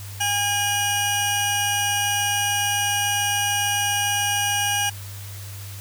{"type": "tone pair together", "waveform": "20% pulse", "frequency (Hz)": [813, 2899], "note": ["G#5", "F#7"], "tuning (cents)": [-37, -36], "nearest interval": "octave + minor seventh", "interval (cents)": 2201, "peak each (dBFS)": -18, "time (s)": [0.2, 4.9], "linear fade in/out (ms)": 10, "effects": ["added 99 Hz sine -34 dBFS peak until 5.8 s", "white hiss -41 dBFS RMS until 5.8 s"]}